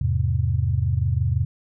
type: chord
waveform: sine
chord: E augmented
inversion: none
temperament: just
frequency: 82.41 / 103.01 / 128.76 Hz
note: E2 / G#2 / B#2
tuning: 0 / -14 / -27 cents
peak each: -23 / -23 / -23 dBFS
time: 0.01-1.45 s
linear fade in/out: 5 ms
effects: none